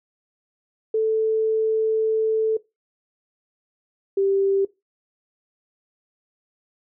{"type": "tone pair in turn", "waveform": "sine", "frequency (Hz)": [440, 392], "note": ["A4", "G4"], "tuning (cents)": [0, 0], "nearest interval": "major second", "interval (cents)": 200, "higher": "first", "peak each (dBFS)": -17, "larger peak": "neither", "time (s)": [[0.94, 2.57], [4.17, 4.65]], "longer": "first", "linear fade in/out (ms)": 5, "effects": ["noise-tail reverb RT60 0.2 s tail -19 dB re dry"]}